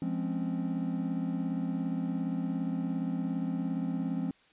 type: chord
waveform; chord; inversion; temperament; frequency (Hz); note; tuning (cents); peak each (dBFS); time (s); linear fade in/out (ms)
triangle; Db major seventh; first; just; 173.24 / 207.9 / 259.9 / 277.2; F3 / Ab3 / C4 / Db4; -14 / +2 / -11 / 0; -32 / -35 / -32 / -37; 0.02-4.31; 2
effects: white hiss -63 dBFS RMS until 4.52 s + resampled to 8000 Hz